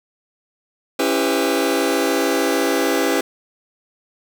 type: chord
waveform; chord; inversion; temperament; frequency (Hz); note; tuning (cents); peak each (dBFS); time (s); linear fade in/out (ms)
sawtooth; C# half-diminished seventh; none; just; 277.2 / 332.6 / 399.1 / 498.9; C#4 / E4 / G4 / B4; 0 / +16 / +31 / +17; -18; 0.99-3.21; 5
effects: 7-bit